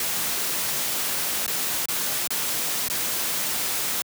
white noise with dropouts, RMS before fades -26 dBFS, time 0-4.02 s, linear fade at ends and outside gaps 1 ms, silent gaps 1.464-1.478 / 1.857-1.885 / 2.274-2.305 / 2.883-2.899 s, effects high-pass 100 Hz 12 dB/octave

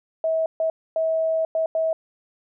sine tone bursts at uneven times, 645 Hz, E5, 38 cents flat, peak -19 dBFS, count 5, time 0.24-0.46 / 0.6-0.7 / 0.96-1.45 / 1.55-1.66 / 1.75-1.93 s, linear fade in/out 2 ms, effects none

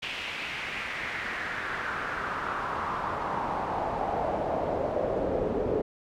brown noise with band-pass filter sweep, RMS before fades -31 dBFS, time 0.02-5.82 s, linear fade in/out 10 ms, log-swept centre 2800 to 440 Hz, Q 2.9, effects none

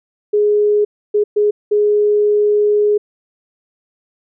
sine tone bursts at uneven times, 416.8 Hz, G#4, 6 cents sharp, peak -10 dBFS, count 4, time 0.33-0.85 / 1.14-1.24 / 1.36-1.51 / 1.71-2.98 s, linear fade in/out 10 ms, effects none

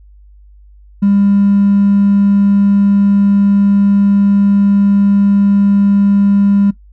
triangle tone with hard clipping, 200.4 Hz, G3, 38 cents sharp, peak -7 dBFS, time 1.02-6.71 s, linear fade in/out 10 ms, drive 3 dB, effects noise-tail reverb RT60 0.1 s tail -18 dB re dry + added 50 Hz sine -38 dBFS peak until 6.92 s

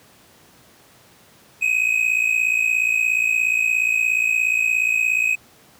triangle tone pair together, 2500 / 2557 Hz, D#7 / D#7, +8 / +47 cents, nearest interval unison, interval 39 cents, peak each -18 / -18 dBFS, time 1.61-5.36 s, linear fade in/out 20 ms, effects pink hiss -51 dBFS RMS until 5.79 s + high-pass 100 Hz 12 dB/octave

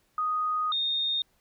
sine tone pair in turn, 1244.5 / 3678 Hz, D#6 / A#7, 0 / -24 cents, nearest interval octave + perfect fifth, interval 1876 cents, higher second, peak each -25 dBFS, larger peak neither, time 0.18-0.72 / 0.72-1.22 s, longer first, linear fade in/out 2 ms, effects pink hiss -69 dBFS RMS until 1.4 s

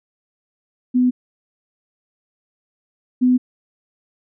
sine tone pair in turn, 250.2 / 251.3 Hz, B3 / B3, +23 / +30 cents, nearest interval unison, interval 7 cents, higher second, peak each -12 / -11 dBFS, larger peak second, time 0.94-1.11 / 3.21-3.38 s, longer neither, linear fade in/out 20 ms, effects none

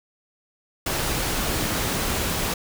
pink noise, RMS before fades -25 dBFS, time 0.86-2.54 s, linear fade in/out 5 ms, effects none

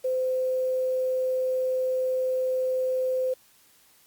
sine tone with quantisation, 514 Hz, C5, 31 cents flat, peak -23 dBFS, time 0.04-3.34 s, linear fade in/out 10 ms, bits 8, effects white hiss -59 dBFS RMS until 4.06 s + Opus 48 kbps

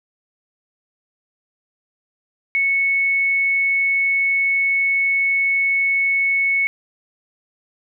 sine tone, 2208 Hz, C#7, 7 cents flat, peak -15 dBFS, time 2.55-6.67 s, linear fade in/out 0 ms, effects none

